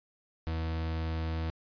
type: tone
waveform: 40% pulse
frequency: 80.9 Hz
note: E2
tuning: 32 cents flat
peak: -30 dBFS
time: 0.47-1.5 s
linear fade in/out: 0 ms
effects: resampled to 11025 Hz